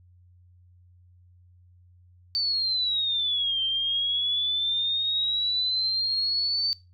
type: exponential two-way sweep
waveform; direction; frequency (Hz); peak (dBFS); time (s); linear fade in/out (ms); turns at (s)
sine; down then up; 4575 to 3136 to 4575; -23; 2.35-6.73; 0; 3.62
effects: noise-tail reverb RT60 0.3 s tail -21 dB re dry + added 89 Hz sine -53 dBFS peak until 6.93 s